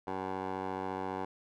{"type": "tone with band-pass filter", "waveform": "15% pulse", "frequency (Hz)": 94.5, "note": "F#2", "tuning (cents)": 37, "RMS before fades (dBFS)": -37, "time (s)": [0.07, 1.25], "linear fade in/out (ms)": 5, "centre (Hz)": 710, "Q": 2.2, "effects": []}